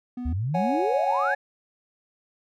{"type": "tone", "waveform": "triangle", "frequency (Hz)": 246.9, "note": "B3", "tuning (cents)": 0, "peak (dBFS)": -28, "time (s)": [0.17, 0.33], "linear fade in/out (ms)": 5}
{"type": "exponential sweep", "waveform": "sine", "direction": "up", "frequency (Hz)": [68, 1760], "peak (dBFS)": -24, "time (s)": [0.25, 1.35], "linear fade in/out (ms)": 10}
{"type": "chord", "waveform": "triangle", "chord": "C# suspended fourth", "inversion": "none", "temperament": "equal", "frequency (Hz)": [554.4, 740, 830.6], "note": ["C#5", "F#5", "G#5"], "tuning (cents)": [0, 0, 0], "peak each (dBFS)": -26, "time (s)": [0.54, 1.35], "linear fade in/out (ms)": 10}
{"effects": []}